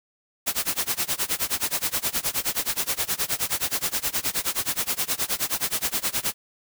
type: noise with tremolo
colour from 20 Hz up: white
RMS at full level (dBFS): -23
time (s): 0.46-6.34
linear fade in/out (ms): 20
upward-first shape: sine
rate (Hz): 9.5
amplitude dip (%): 95
effects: none